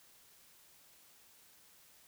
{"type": "silence", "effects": ["white hiss -63 dBFS RMS until 2.07 s"]}